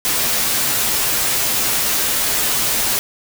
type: noise with comb filter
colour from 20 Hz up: white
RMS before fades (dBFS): -18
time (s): 0.05-2.99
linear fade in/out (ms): 0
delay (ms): 11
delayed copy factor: -0.6
effects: none